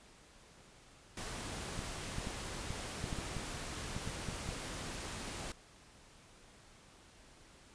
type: noise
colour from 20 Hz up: pink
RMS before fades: -43 dBFS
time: 1.17-5.52 s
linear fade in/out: 2 ms
type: clicks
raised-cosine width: 5 ms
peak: -27 dBFS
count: 12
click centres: 1.791 / 2.184 / 2.271 / 2.705 / 3.041 / 3.128 / 3.187 / 3.367 / 3.965 / 4.075 / 4.287 / 4.49 s
effects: pink hiss -60 dBFS RMS until 7.74 s + resampled to 22050 Hz